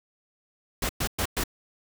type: noise bursts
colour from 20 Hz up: pink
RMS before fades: -27 dBFS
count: 4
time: 0.82-1.438 s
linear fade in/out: 5 ms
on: 72 ms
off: 110 ms
effects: none